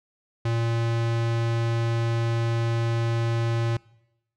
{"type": "tone", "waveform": "square", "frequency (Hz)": 115.8, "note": "A#2", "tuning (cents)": -11, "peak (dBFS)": -23, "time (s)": [0.45, 3.77], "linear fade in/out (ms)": 5, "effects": ["noise-tail reverb RT60 0.9 s tail -23 dB re dry", "low-pass 5000 Hz 12 dB/octave"]}